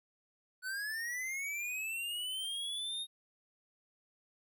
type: linear sweep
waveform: square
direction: up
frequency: 1478 to 3729 Hz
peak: -37 dBFS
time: 0.62-3.07 s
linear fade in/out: 50 ms
effects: 13-bit